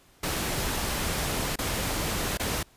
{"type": "noise with dropouts", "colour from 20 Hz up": "pink", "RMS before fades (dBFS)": -29, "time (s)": [0.23, 2.63], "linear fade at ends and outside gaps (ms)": 5, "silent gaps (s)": [[1.558, 1.587], [2.374, 2.396]], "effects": ["pink hiss -59 dBFS RMS until 2.76 s", "resampled to 32000 Hz"]}